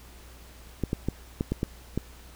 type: clicks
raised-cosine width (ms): 3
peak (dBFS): -13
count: 7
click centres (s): 0.837 / 0.931 / 1.086 / 1.409 / 1.52 / 1.631 / 1.976
effects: added 60 Hz sine -48 dBFS peak until 2.35 s + pink hiss -52 dBFS RMS until 2.35 s